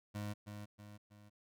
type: tone with echo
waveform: 25% pulse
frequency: 103.83 Hz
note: G#2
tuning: in tune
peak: -36 dBFS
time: 0.14-0.34 s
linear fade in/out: 20 ms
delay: 320 ms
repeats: 3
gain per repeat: -6 dB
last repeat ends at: 1.3 s
effects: none